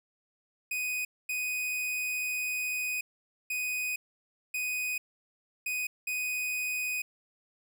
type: tone bursts at uneven times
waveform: 45% pulse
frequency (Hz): 2494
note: D#7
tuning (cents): +3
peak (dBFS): -30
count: 6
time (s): 0.71-1.05 / 1.29-3.01 / 3.5-3.96 / 4.54-4.98 / 5.66-5.87 / 6.07-7.02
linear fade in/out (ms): 5
effects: none